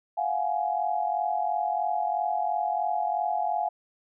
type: tone cluster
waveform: sine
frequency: 692 / 735 / 837 Hz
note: F5 / F#5 / G#5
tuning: -16 / -12 / +13 cents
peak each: -29 dBFS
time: 0.17-3.69 s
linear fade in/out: 10 ms
effects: none